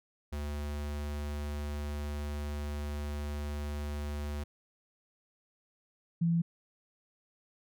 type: tone pair in turn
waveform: square / sine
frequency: 73.4 / 168.14 Hz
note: D2 / E3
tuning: 0 / +35 cents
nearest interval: octave + major second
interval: 1435 cents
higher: second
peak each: -35 / -25 dBFS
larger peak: second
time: 0.32-4.44 / 6.21-6.42 s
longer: first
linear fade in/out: 10 ms
effects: none